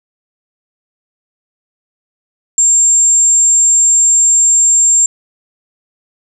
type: tone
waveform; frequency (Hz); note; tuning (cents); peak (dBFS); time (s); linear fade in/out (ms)
sine; 7400; A#8; -14; -6; 2.58-5.06; 2
effects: none